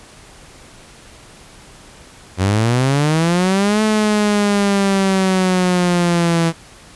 sawtooth linear two-way sweep, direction up then down, 90.1 to 216.9 to 164.5 Hz, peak -9 dBFS, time 2.37-6.53 s, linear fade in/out 50 ms, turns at 3.82 s, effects pink hiss -42 dBFS RMS until 6.95 s + resampled to 24000 Hz

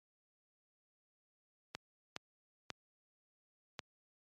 clicks, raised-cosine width 0.2 ms, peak -22 dBFS, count 4, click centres 1.75 / 2.164 / 2.703 / 3.792 s, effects high-pass 100 Hz 12 dB/octave + MP3 64 kbps

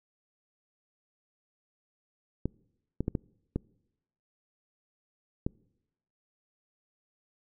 clicks, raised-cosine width 3 ms, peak -16 dBFS, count 6, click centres 2.456 / 3.006 / 3.081 / 3.152 / 3.56 / 5.465 s, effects noise-tail reverb RT60 0.9 s tail -26 dB re dry

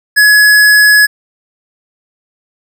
square tone, 1690 Hz, G#6, 30 cents sharp, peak -4 dBFS, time 0.16-1.07 s, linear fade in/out 20 ms, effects none

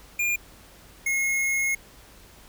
square tone pair in turn, 2412 / 2163 Hz, D7 / C#7, +46 / -43 cents, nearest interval major second, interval 189 cents, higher first, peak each -23 dBFS, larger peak neither, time 0.19-0.36 / 1.06-1.75 s, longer second, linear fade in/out 5 ms, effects added 50 Hz sine -55 dBFS peak until 2.48 s + pink hiss -51 dBFS RMS until 2.48 s

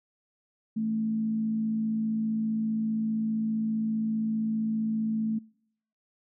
sine tone with frequency modulation, 220 Hz, A3, in tune, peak -26 dBFS, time 0.76-5.39 s, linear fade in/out 10 ms, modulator 55.2 Hz, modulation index 0.26, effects noise-tail reverb RT60 0.7 s tail -26 dB re dry

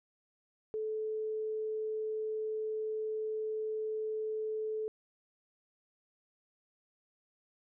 sine tone, 434.3 Hz, A4, 23 cents flat, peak -33 dBFS, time 0.74-4.88 s, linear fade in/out 0 ms, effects none

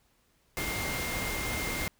sine tone in noise, 2113 Hz, C7, 16 cents sharp, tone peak -36 dBFS, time 0.57-1.88 s, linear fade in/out 0 ms, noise pink, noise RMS -34 dBFS, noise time 0.57-1.88 s, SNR -5 dB, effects pink hiss -69 dBFS RMS until 1.99 s

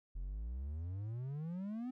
triangle exponential sweep, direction up, 41.53 to 260 Hz, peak -37 dBFS, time 0.15-1.91 s, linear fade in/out 10 ms, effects none

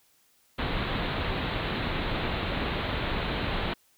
pink low-pass noise, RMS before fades -30 dBFS, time 0.58-3.74 s, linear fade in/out 10 ms, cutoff 4100 Hz, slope 96 dB/octave, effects white hiss -65 dBFS RMS until 3.97 s

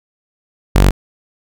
sawtooth tone, 47.76 Hz, G1, 44 cents flat, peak -3 dBFS, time 0.75-0.91 s, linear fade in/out 10 ms, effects none

